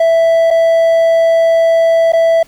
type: tone with dropouts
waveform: triangle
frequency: 660 Hz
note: E5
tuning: 2 cents sharp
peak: -5 dBFS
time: 0-2.43 s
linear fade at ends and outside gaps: 5 ms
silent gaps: 0.505-0.509 / 2.122-2.133 s
effects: pink hiss -46 dBFS RMS until 2.47 s